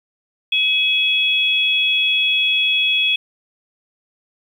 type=tone pair together; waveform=sine; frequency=2551 / 3356 Hz; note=D#7 / G#7; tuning=+43 / +17 cents; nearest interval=perfect fourth; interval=474 cents; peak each=-17 dBFS; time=0.52-3.16 s; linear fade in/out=5 ms; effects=8-bit